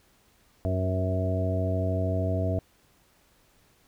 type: harmonic tone with a mistuned harmonic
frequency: 93.1 Hz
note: F#2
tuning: 11 cents sharp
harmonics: 1 / 2 / 3 / 4 / 5 / 6 / 7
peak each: -26 / -35 / -34 / -39 / -37 / -41 / -31 dBFS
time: 0.65-2.59 s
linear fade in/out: 0 ms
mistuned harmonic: 5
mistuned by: +27 cents
effects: pink hiss -63 dBFS RMS until 3.87 s